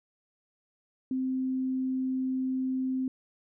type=tone; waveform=sine; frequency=260.1 Hz; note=C4; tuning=10 cents flat; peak=-27 dBFS; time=1.11-3.08 s; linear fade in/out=2 ms; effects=none